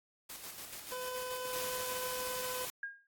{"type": "noise with tremolo", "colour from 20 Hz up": "white", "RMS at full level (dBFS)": -45, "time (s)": [0.29, 1.69], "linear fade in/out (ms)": 10, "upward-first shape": "square", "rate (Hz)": 6.9, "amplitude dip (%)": 40}
{"type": "tone", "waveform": "25% pulse", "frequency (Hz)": 505, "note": "B4", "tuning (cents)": 39, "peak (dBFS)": -35, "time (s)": [0.92, 2.65], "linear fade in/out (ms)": 0}
{"type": "noise", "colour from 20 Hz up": "white", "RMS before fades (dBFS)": -41, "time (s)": [1.53, 2.7], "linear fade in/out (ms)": 0}
{"type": "tone with exponential decay", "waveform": "sine", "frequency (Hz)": 1623, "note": "G#6", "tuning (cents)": -40, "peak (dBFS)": -34, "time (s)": [2.83, 3.07], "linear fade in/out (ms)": 2, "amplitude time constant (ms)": 52}
{"effects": ["AAC 64 kbps"]}